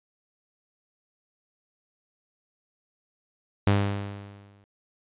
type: tone with exponential decay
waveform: sawtooth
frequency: 100.6 Hz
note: G2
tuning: 45 cents sharp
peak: -13 dBFS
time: 3.67-4.64 s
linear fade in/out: 0 ms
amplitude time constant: 210 ms
effects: resampled to 8000 Hz